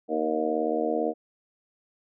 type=harmonic tone with a mistuned harmonic; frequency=78 Hz; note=D#2; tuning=5 cents sharp; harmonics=3 / 4 / 5 / 6 / 7 / 8 / 9; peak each=-34 / -30 / -38 / -28 / -35 / -31 / -32 dBFS; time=0.08-1.14 s; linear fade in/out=50 ms; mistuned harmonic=9; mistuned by=+20 cents; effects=none